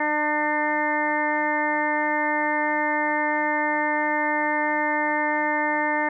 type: harmonic tone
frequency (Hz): 300.5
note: D4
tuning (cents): +40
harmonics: 1 / 2 / 3 / 4 / 5 / 6 / 7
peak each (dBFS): -29 / -29 / -25 / -35 / -36 / -26 / -30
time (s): 0-6.09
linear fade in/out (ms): 5
effects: none